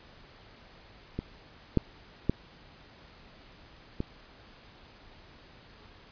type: clicks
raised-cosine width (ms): 3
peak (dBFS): -19 / -9 / -11 / -17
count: 4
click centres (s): 1.19 / 1.773 / 2.296 / 4.004
effects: pink hiss -54 dBFS RMS until 6.11 s + resampled to 11025 Hz